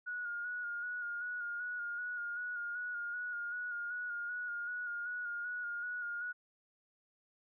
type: tone with vibrato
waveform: sine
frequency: 1441 Hz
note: F#6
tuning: 46 cents flat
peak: -37 dBFS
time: 0.06-6.33 s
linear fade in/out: 20 ms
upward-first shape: square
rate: 2.6 Hz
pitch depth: 27 cents each way
effects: none